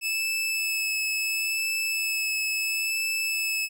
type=tone with vibrato; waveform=sawtooth; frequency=2612 Hz; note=E7; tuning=17 cents flat; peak=-22 dBFS; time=0.01-3.69 s; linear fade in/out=50 ms; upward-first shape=sine; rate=0.73 Hz; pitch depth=12 cents each way; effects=none